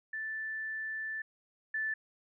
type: tone pair in turn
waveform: sine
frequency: 1760 / 1753.9 Hz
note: A6 / A6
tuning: 0 / -6 cents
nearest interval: unison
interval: 6 cents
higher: first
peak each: -35 / -31 dBFS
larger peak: second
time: 0.13-1.22 / 1.74-1.94 s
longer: first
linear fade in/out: 5 ms
effects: none